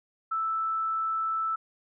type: tone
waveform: sine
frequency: 1318.5 Hz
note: E6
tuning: in tune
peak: -26 dBFS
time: 0.31-1.56 s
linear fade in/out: 10 ms
effects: none